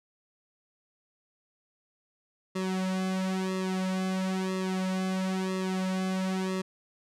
sawtooth tone with flanger, 187.8 Hz, F#3, 26 cents sharp, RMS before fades -30 dBFS, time 2.55-6.62 s, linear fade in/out 10 ms, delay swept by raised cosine 1.3 to 3.2 ms, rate 1 Hz, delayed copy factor -0.9, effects low-pass 9000 Hz 12 dB/octave

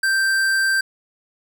sine tone with tanh clipping, 1568 Hz, G6, in tune, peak -18 dBFS, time 0.03-0.81 s, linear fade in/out 5 ms, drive 17 dB, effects none

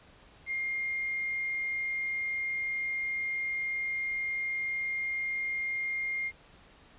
sine tone with quantisation, 2121 Hz, C7, 23 cents sharp, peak -30 dBFS, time 0.46-6.32 s, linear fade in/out 50 ms, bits 9, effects pink hiss -57 dBFS RMS until 6.98 s + resampled to 8000 Hz

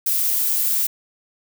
violet noise, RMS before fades -20 dBFS, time 0.06-0.87 s, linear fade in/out 5 ms, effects none

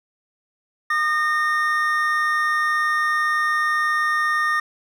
triangle tone pair together, 1219.7 / 1837 Hz, D#6 / A#6, -35 / -26 cents, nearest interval perfect fifth, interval 709 cents, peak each -19 / -19 dBFS, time 0.9-4.6 s, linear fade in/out 5 ms, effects none

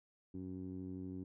15% pulse tone with low-pass filter, 92.5 Hz, F#2, in tune, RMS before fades -45 dBFS, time 0.34-1.24 s, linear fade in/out 5 ms, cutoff 300 Hz, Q 2.4, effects none

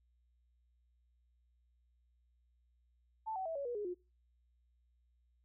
sine tone with pitch steps, 880 / 757.3 / 651.7 / 560.8 / 482.6 / 415.3 / 357.4 Hz, A5 / F#5 / E5 / C#5 / B4 / G#4 / F4, 0 / +40 / -20 / +20 / -40 / 0 / +40 cents, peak -37 dBFS, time 3.26-3.946 s, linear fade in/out 20 ms, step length 98 ms, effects noise-tail reverb RT60 0.3 s tail -23 dB re dry + added 60 Hz sine -70 dBFS peak until 5.44 s

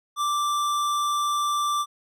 sine tone with hard clipping, 1174.7 Hz, D6, in tune, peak -24 dBFS, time 0.16-1.86 s, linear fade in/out 50 ms, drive 16 dB, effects none

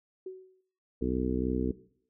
sine tone with exponential decay, 374.2 Hz, F#4, 20 cents sharp, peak -34 dBFS, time 0.26-0.61 s, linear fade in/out 5 ms, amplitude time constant 76 ms
harmonic tone, 63.2 Hz, B1, 41 cents sharp, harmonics 1 / 2 / 3 / 4 / 5 / 6 / 7, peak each -35 / -40 / -36 / -32 / -35 / -35 / -35 dBFS, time 1.01-1.72 s, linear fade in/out 10 ms
effects noise-tail reverb RT60 0.6 s tail -18 dB re dry

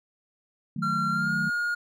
sine chord, D# diminished, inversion none, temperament equal, 155.56 / 185 / 220 Hz, D#3 / F#3 / A3, 0 / 0 / 0 cents, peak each -33 / -32 / -33 dBFS, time 0.76-1.5 s, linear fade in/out 5 ms
triangle tone with pitch glide, 1371 to 1428.4 Hz, F6 to F6, -32 to +39 cents, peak -23 dBFS, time 0.82-1.75 s, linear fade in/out 10 ms, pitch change +71 cents, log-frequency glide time 1.1-1.33 s
effects none

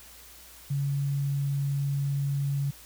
sine tone, 140.1 Hz, C#3, 19 cents sharp, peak -25 dBFS, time 0.7-2.71 s, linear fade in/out 10 ms, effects added 60 Hz sine -56 dBFS peak until 2.85 s + white hiss -50 dBFS RMS until 2.85 s

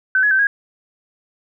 sine tone with pitch steps, 1527 / 1684 / 1548 / 1642 Hz, G6 / G#6 / G6 / G#6, -46 / +24 / -22 / -20 cents, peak -12 dBFS, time 0.15-0.47 s, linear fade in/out 2 ms, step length 80 ms, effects none

